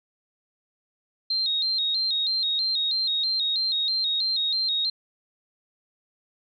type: tone with vibrato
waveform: sine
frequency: 3951 Hz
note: B7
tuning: in tune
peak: -22 dBFS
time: 1.3-4.9 s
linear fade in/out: 5 ms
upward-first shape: square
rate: 3.1 Hz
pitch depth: 87 cents each way
effects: none